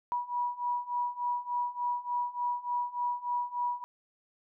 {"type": "beating tone pair", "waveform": "sine", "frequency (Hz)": [970, 973.4], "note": ["B5", "B5"], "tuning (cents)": [-31, -25], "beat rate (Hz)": 3.4, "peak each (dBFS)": [-34, -32], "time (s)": [0.12, 3.84], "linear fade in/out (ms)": 0, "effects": []}